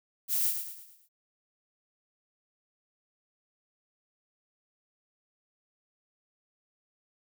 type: noise with echo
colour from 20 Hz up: violet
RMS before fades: -28 dBFS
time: 0.28-0.54 s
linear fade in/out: 50 ms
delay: 110 ms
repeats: 5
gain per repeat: -7 dB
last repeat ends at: 1.09 s
effects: none